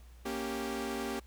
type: chord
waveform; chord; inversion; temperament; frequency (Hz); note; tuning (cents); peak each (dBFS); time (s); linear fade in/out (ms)
sawtooth; G diminished; first; equal; 233.1 / 277.2 / 392; Bb3 / Db4 / G4; 0 / 0 / 0; -35 / -36 / -34; 0.25-1.2; 10
effects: added 60 Hz sine -51 dBFS peak until 1.26 s + pink hiss -64 dBFS RMS until 1.26 s